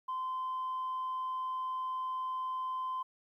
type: tone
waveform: sine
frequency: 1032 Hz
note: C6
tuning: 24 cents flat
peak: -32 dBFS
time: 0.08-3.03 s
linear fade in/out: 10 ms
effects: tanh soft clip ceiling -31 dBFS + 12-bit